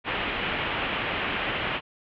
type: low-pass noise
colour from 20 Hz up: white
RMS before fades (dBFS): -29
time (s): 0.04-1.81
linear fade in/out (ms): 50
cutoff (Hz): 3100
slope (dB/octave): 48
effects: none